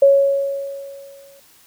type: tone with exponential decay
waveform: sine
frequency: 554.4 Hz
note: C#5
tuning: in tune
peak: -6 dBFS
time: 0.02-1.4 s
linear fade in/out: 5 ms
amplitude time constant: 300 ms
effects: white hiss -51 dBFS RMS until 1.66 s